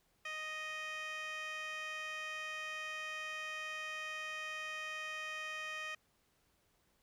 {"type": "tone with band-pass filter", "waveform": "15% pulse", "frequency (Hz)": 622.3, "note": "D#5", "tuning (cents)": 0, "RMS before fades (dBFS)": -43, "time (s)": [0.25, 5.95], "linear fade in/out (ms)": 5, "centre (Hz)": 2500, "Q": 1.3, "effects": ["pink hiss -75 dBFS RMS until 7.02 s"]}